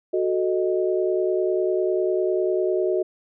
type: chord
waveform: sine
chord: D# diminished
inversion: first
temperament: equal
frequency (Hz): 370 / 440 / 622.3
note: F#4 / A4 / D#5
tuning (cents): 0 / 0 / 0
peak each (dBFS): -21 / -27 / -26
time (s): 0.13-3.03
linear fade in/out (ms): 10
effects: none